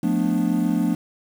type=chord; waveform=triangle; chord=B half-diminished seventh; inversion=second; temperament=equal with one note detuned; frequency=177.56 / 220 / 246.9 / 293.7 Hz; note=F3 / A3 / B3 / D4; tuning=+29 / 0 / 0 / 0 cents; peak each=-22 dBFS; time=0.03-0.95 s; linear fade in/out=5 ms; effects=7-bit